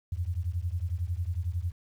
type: beating tone pair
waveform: sine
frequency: 82.41 / 93.41 Hz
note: E2 / F#2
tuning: 0 / +17 cents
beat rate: 11 Hz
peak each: -31 / -32 dBFS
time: 0.12-1.72 s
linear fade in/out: 5 ms
effects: 10-bit